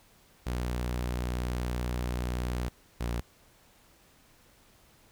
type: tone pair in turn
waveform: sawtooth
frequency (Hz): 61 / 59.06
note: B1 / A#1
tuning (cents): -21 / +23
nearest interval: minor second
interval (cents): 56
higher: first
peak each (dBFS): -26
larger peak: neither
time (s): 0.46-2.69 / 3-3.21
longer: first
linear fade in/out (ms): 10
effects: pink hiss -61 dBFS RMS until 5.11 s